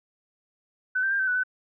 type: tone with pitch steps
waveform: sine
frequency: 1510 / 1565 / 1596 / 1539 / 1483 / 1509 Hz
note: F#6 / G6 / G6 / G6 / F#6 / F#6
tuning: +35 / -3 / +31 / -32 / +4 / +34 cents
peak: -22 dBFS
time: 0.95-1.436 s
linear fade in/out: 10 ms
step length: 81 ms
effects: none